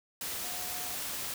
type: tone in noise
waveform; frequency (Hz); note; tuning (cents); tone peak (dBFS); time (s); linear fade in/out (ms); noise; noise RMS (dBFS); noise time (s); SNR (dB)
sine; 722; F#5; -43; -47; 0.44-0.95; 2; white; -37; 0.21-1.34; -13
effects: none